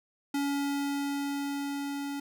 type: tone with level ramp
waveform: square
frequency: 282.1 Hz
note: C#4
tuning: 30 cents sharp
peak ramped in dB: -28 to -34 dBFS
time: 0.34-2.2 s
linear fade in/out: 5 ms
effects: none